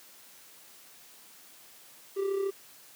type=tone with amplitude modulation; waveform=triangle; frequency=392 Hz; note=G4; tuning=in tune; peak=-23 dBFS; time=2.16-2.51 s; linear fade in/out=20 ms; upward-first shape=sine; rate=33.5 Hz; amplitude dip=55%; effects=white hiss -54 dBFS RMS until 2.95 s + high-pass 150 Hz 12 dB/octave